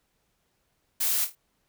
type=noise with echo; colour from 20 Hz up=blue; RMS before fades=-26 dBFS; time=1-1.25 s; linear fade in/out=10 ms; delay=26 ms; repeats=4; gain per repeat=-8 dB; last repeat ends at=1.354 s; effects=pink hiss -73 dBFS RMS until 1.68 s